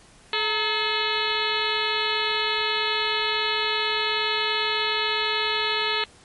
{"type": "harmonic tone with a mistuned harmonic", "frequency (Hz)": 429.4, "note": "A4", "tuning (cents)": -42, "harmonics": [1, 2, 3, 4, 5, 6, 7, 8, 9, 10], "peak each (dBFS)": [-31, -31, -31, -31, -31, -31, -31, -31, -31, -31], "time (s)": [0.33, 6.04], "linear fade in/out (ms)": 2, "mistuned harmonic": 2, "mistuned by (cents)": 110, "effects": ["pink hiss -52 dBFS RMS until 6.24 s", "MP3 48 kbps"]}